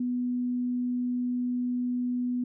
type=tone; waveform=sine; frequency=246.9 Hz; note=B3; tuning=in tune; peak=-26 dBFS; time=0-2.44 s; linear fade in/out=5 ms; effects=none